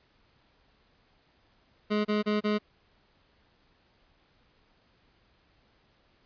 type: tone bursts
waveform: 25% pulse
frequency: 210.3 Hz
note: G#3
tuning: 22 cents sharp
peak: -21 dBFS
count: 4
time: 1.9-2.587 s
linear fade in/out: 20 ms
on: 150 ms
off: 29 ms
effects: pink hiss -66 dBFS RMS until 6.25 s + resampled to 11025 Hz